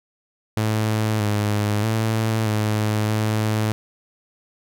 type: tone with pitch steps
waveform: sawtooth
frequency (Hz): 108.7 / 104.4 / 111 / 107 / 108.4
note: A2 / G#2 / A2 / A2 / A2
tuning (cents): -21 / +10 / +16 / -48 / -25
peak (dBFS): -15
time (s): 0.57-3.72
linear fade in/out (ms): 0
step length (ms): 630
effects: none